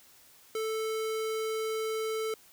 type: tone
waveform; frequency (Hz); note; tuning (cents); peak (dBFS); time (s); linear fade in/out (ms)
square; 440; A4; 0; -31; 0.55-2.34; 2
effects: white hiss -58 dBFS RMS until 2.52 s